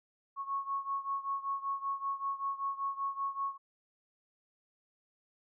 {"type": "beating tone pair", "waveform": "sine", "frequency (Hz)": [1100, 1105.2], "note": ["C#6", "C#6"], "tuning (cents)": [-14, -6], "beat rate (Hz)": 5.2, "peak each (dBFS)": [-35, -38], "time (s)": [0.36, 3.58], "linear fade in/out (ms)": 50, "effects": []}